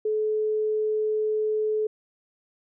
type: tone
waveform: sine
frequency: 430 Hz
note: A4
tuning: 40 cents flat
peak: -22 dBFS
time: 0.05-1.87 s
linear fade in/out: 5 ms
effects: none